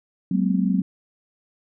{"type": "tone cluster", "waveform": "sine", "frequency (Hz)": [188, 212.8, 233.5, 258.7], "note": ["F#3", "G#3", "A#3", "C4"], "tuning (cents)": [28, 42, 3, -19], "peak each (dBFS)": [-20, -26, -28, -25], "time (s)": [0.31, 0.82], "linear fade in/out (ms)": 5, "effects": []}